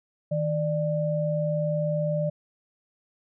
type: tone pair together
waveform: sine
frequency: 157.4 / 593.2 Hz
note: D#3 / D5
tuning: +20 / +17 cents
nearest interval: octave + major seventh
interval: 2297 cents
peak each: -26 dBFS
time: 0.31-2.3 s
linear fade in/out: 10 ms
effects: none